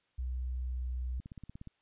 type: tone with pitch glide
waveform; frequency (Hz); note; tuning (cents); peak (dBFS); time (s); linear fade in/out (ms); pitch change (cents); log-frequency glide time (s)
sine; 62.9 to 62.5; B1 to B1; +32 to +21; -33; 0.18-1.2; 10; -11; 0.65-0.77
type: click train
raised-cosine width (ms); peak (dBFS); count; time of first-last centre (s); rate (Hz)
5; -33; 9; 1.2-1.673; 16.9
effects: white hiss -75 dBFS RMS until 1.81 s + resampled to 8000 Hz